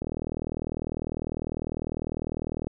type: click train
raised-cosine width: 2 ms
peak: -17 dBFS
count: 107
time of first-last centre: 0.02-2.67 s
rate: 40 Hz
effects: none

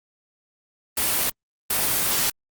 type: noise bursts at uneven times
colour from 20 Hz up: white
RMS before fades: -22 dBFS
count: 2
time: 0.97-1.3 / 1.7-2.3 s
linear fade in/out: 5 ms
effects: Opus 32 kbps

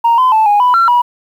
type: tone with pitch steps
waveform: sine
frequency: 931 / 1021 / 876 / 824 / 991 / 1359 / 970 Hz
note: A#5 / C6 / A5 / G#5 / B5 / F6 / B5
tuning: -2 / -43 / -8 / -14 / +6 / -48 / -31 cents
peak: -5 dBFS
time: 0.04-1.02 s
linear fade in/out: 10 ms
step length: 140 ms
effects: tanh soft clip ceiling -4 dBFS + 7-bit

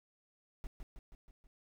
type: noise with echo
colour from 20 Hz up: brown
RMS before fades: -41 dBFS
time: 0.64-0.67 s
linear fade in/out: 0 ms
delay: 160 ms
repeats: 5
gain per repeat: -4 dB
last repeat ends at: 1.47 s
effects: none

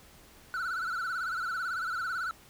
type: tone with vibrato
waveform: triangle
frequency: 1412 Hz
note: F6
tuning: 19 cents sharp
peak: -29 dBFS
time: 0.54-2.31 s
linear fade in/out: 0 ms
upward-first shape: sine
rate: 18 Hz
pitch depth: 120 cents each way
effects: pink hiss -56 dBFS RMS until 2.49 s

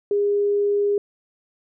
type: tone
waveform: sine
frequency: 407.7 Hz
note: G#4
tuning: 32 cents flat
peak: -17 dBFS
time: 0.11-0.98 s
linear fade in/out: 2 ms
effects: none

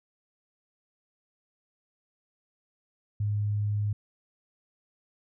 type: tone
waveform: sine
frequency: 103.9 Hz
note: G#2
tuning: 1 cent sharp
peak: -25 dBFS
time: 3.2-3.93 s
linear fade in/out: 5 ms
effects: none

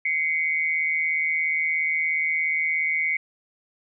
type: tone pair together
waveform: sine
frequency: 2070 / 2227 Hz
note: C7 / C#7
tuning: -19 / +7 cents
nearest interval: minor second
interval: 126 cents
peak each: -24 dBFS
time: 0.05-3.17 s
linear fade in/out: 5 ms
effects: none

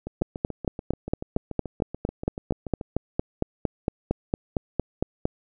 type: two click trains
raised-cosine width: 2 ms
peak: -9 / -19 dBFS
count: 23 / 20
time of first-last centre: 0.22-5.254 / 0.07-2.812 s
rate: 4.37 / 6.93 Hz
effects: none

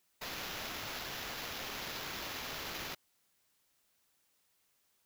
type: noise with sample-and-hold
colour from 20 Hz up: white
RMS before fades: -42 dBFS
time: 0.21-2.95 s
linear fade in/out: 10 ms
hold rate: 8820 Hz
effects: white hiss -75 dBFS RMS until 5.05 s

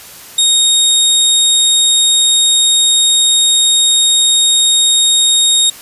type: tone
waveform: 25% pulse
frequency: 3729 Hz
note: A#7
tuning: in tune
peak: -4 dBFS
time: 0.38-5.7 s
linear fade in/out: 5 ms
effects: white hiss -34 dBFS RMS until 5.81 s + resampled to 32000 Hz

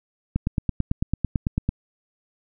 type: click train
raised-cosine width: 5 ms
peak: -9 dBFS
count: 13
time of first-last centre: 0.36-1.69 s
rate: 9.02 Hz
effects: none

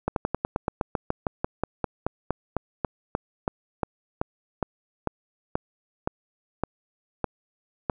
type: slowing click train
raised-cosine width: 1 ms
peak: -10 dBFS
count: 29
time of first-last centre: 0.08-7.898 s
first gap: 82 ms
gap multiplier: 1.08
effects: none

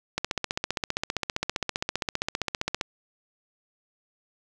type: click train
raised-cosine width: 0.2 ms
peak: -9 dBFS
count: 41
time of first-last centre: 0.18-2.812 s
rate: 15.2 Hz
effects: none

